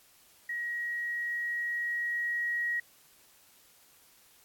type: tone with level ramp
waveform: sine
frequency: 1900 Hz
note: A#6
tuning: 33 cents sharp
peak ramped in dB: -32 to -28 dBFS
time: 0.49-2.8 s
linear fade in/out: 5 ms
effects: white hiss -61 dBFS RMS until 4.44 s + AAC 64 kbps